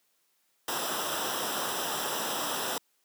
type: noise with comb filter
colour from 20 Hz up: pink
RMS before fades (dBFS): -32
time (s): 0.68-2.78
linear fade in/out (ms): 2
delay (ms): 0.45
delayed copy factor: -0.75
effects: white hiss -72 dBFS RMS until 3.04 s + high-pass 200 Hz 12 dB/octave